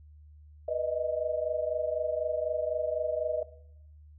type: tone cluster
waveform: sine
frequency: 490 / 609 / 633 Hz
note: B4 / D#5 / D#5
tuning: -14 / -37 / +30 cents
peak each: -35 / -32 / -32 dBFS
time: 0.68-3.43 s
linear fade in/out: 5 ms
effects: noise-tail reverb RT60 0.7 s tail -17 dB re dry + added 75 Hz sine -50 dBFS peak until 4.18 s